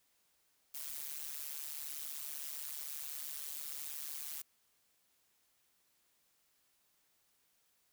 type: noise with amplitude modulation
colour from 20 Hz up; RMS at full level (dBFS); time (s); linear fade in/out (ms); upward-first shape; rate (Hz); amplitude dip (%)
blue; -40; 0.74-4.42; 5; sine; 146; 90
effects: white hiss -75 dBFS RMS until 7.92 s